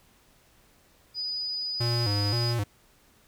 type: tone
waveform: sine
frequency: 4956 Hz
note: D#8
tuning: 8 cents flat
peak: -29 dBFS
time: 1.14-2.55 s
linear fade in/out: 50 ms
type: tone with vibrato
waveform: square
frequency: 110 Hz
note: A2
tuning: in tune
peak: -26 dBFS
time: 1.8-2.64 s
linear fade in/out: 10 ms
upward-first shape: square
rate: 1.9 Hz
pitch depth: 130 cents each way
effects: pink hiss -61 dBFS RMS until 3.27 s